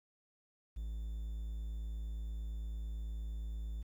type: tone with quantisation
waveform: triangle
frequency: 54.4 Hz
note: A1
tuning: 19 cents flat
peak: -36 dBFS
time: 0.76-3.83 s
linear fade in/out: 10 ms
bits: 11
effects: none